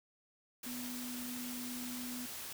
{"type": "tone in noise", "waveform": "sine", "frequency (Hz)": 246.9, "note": "B3", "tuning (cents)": 0, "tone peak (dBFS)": -42, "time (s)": [0.66, 2.26], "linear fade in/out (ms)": 5, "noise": "white", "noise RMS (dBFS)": -45, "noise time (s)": [0.63, 2.53], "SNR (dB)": 0, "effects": []}